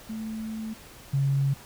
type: tone pair in turn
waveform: sine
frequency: 220 / 138.11 Hz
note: A3 / C#3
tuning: 0 / -6 cents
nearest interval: minor sixth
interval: 806 cents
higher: first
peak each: -31 / -21 dBFS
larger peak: second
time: 0.09-0.74 / 1.13-1.54 s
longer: first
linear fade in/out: 10 ms
effects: pink hiss -48 dBFS RMS until 1.65 s